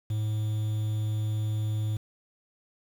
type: tone with quantisation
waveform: triangle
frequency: 107.6 Hz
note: A2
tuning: 38 cents flat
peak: -24 dBFS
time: 0.1-1.97 s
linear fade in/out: 5 ms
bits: 8
effects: none